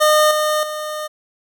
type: tone with level steps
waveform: 25% pulse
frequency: 610 Hz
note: D#5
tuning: 34 cents flat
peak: -7 / -12 / -20 dBFS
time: 0-1.08 s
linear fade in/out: 20 ms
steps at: 0.31 / 0.63 s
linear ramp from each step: 2 ms
effects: none